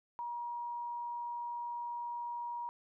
sine tone, 953 Hz, A#5, 38 cents sharp, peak -37 dBFS, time 0.19-2.69 s, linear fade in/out 0 ms, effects none

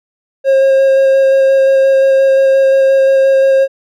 triangle tone with vibrato, 538 Hz, C5, 48 cents sharp, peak -4 dBFS, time 0.44-3.68 s, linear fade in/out 50 ms, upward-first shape square, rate 5.7 Hz, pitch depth 8 cents each way, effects none

